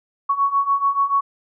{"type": "beating tone pair", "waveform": "sine", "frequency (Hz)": [1110, 1116.9], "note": ["C#6", "C#6"], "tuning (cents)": [2, 13], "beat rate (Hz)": 6.9, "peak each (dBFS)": [-21, -18], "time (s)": [0.29, 1.21], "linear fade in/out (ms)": 10, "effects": []}